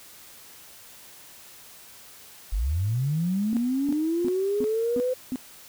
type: linear sweep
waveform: sine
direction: up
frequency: 41.2 to 515 Hz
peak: -22 dBFS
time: 2.52-5.14 s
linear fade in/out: 10 ms
type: tone bursts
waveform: sine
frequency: 255.6 Hz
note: C4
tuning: 40 cents flat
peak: -25 dBFS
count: 6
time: 3.53-5.358 s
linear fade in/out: 0 ms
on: 38 ms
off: 320 ms
effects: tanh soft clip ceiling -14 dBFS + white hiss -48 dBFS RMS until 5.68 s